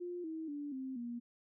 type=tone with pitch steps; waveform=sine; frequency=353 / 320 / 290.1 / 262.9 / 238.3 Hz; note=F4 / D#4 / D4 / C4 / A#3; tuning=+19 / +49 / -21 / +8 / +38 cents; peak=-39 dBFS; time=0-1.2 s; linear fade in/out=20 ms; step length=240 ms; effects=none